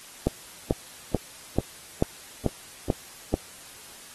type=click train; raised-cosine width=2 ms; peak=-7 dBFS; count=8; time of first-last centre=0.27-3.34 s; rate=2.28 Hz; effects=white hiss -46 dBFS RMS until 4.14 s + AAC 32 kbps